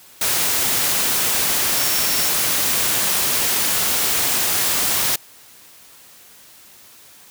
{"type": "tone in noise", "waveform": "sine", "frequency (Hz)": 5490, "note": "F8", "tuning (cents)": -31, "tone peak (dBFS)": -27, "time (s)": [1.77, 2.29], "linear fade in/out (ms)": 5, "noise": "white", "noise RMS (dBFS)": -19, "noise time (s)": [0.21, 5.16], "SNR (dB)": -11, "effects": ["white hiss -46 dBFS RMS until 7.3 s", "high-pass 60 Hz 12 dB/octave"]}